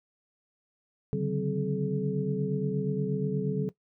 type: tone cluster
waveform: sine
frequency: 140.6 / 149.1 / 188.8 / 259.4 / 427.2 Hz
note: C#3 / D3 / F#3 / C4 / G#4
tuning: +25 / +27 / +35 / -15 / +49 cents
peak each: -32 / -33 / -31 / -38 / -32 dBFS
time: 1.13-3.69 s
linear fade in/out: 0 ms
effects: noise-tail reverb RT60 0.1 s tail -17 dB re dry